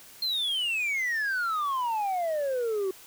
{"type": "exponential sweep", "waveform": "sine", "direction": "down", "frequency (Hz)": [4235, 370], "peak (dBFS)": -23, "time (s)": [0.22, 2.91], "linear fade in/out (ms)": 5, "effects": ["tanh soft clip ceiling -25 dBFS", "white hiss -50 dBFS RMS until 3.06 s"]}